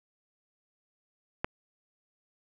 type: click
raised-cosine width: 0.5 ms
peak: -13 dBFS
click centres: 1.445 s
effects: none